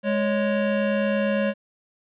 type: tone pair together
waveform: square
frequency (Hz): 207.7 / 554.5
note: G#3 / C#5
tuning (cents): 0 / 0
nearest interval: octave + perfect fourth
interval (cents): 1700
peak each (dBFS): -24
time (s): 0.03-1.54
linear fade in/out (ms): 50
effects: resampled to 8000 Hz + 10-bit